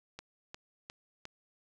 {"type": "click train", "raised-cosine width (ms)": 0.2, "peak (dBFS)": -26, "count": 4, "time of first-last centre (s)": [0.19, 1.254], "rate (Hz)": 2.82, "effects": []}